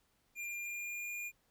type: tone with pitch glide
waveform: square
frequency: 2398 to 2419 Hz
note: D7 to D#7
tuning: +36 to -49 cents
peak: -40 dBFS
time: 0.35-1.32 s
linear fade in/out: 50 ms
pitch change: +15 cents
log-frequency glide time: 0.54-1.09 s
effects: pink hiss -75 dBFS RMS until 1.5 s